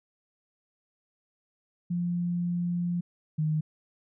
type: tone pair in turn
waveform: sine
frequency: 174.61 / 154.84 Hz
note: F3 / D#3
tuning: 0 / -8 cents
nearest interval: major second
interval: 208 cents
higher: first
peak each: -26 / -24 dBFS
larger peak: second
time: 1.9-3.01 / 3.38-3.61 s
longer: first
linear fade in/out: 10 ms
effects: none